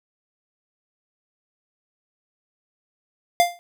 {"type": "tone with exponential decay", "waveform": "square", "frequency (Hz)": 698, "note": "F5", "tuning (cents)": -1, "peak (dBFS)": -11, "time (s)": [3.4, 3.59], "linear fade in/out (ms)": 0, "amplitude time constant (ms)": 41, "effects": []}